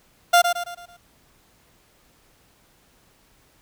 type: tone with echo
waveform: 30% pulse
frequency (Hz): 698.5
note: F5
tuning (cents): 0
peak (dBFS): -9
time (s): 0.33-0.42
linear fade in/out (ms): 10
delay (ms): 110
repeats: 5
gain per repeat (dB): -7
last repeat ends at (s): 0.97
effects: pink hiss -59 dBFS RMS until 3.61 s